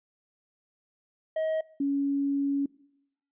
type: tone pair in turn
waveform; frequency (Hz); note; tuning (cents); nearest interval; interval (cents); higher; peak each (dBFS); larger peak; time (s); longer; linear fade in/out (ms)
triangle / sine; 634 / 279.8; D#5 / C#4; +32 / +16; octave + major second; 1416; first; -24; neither; 1.36-1.61 / 1.8-2.66; second; 5
effects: noise-tail reverb RT60 0.8 s tail -22 dB re dry + resampled to 8000 Hz